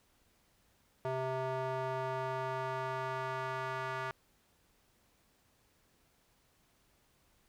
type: tone with band-pass filter sweep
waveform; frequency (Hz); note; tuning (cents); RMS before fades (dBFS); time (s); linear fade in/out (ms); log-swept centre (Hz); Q
square; 130.81; C3; 0; -37; 1.05-4.11; 0; 690 to 1300; 1.5
effects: pink hiss -71 dBFS RMS until 7.48 s